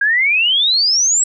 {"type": "exponential sweep", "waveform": "sine", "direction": "up", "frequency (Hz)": [1600, 7902], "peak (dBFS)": -11, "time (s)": [0.01, 1.24], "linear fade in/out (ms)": 5, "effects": []}